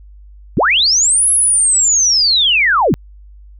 sine linear two-way sweep, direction up then down, 92.5 to 10960 to 92.5 Hz, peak -9 dBFS, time 0.57-2.94 s, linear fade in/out 0 ms, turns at 1.3 s, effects added 50 Hz sine -36 dBFS peak until 3.59 s

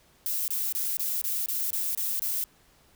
violet noise bursts, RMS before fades -29 dBFS, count 9, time 0.26-2.44 s, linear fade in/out 0 ms, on 220 ms, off 25 ms, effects pink hiss -61 dBFS RMS until 2.95 s

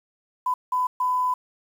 sine tone bursts at uneven times, 1003 Hz, B5, 26 cents sharp, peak -20 dBFS, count 3, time 0.46-0.54 / 0.72-0.87 / 1-1.34 s, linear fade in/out 5 ms, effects 8-bit

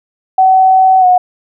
sine tone with pitch glide, 756 to 728.1 Hz, F#5 to F#5, +37 to -28 cents, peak -4 dBFS, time 0.38-1.18 s, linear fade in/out 5 ms, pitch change -65 cents, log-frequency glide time 0.99-1.06 s, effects none

